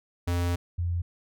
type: tone pair in turn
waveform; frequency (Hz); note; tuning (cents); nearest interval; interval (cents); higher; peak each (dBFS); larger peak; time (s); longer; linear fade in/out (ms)
square / sine; 87.31 / 86.66; F2 / F2; 0 / -13; unison; 13; first; -25; neither; 0.27-0.56 / 0.78-1.02; first; 10
effects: none